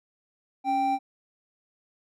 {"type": "tone pair together", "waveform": "triangle", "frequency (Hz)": [277.2, 784], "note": ["C#4", "G5"], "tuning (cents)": [0, 0], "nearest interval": "octave + tritone", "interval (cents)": 1800, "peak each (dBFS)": [-29, -21], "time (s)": [0.64, 0.99], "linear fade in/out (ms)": 50, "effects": []}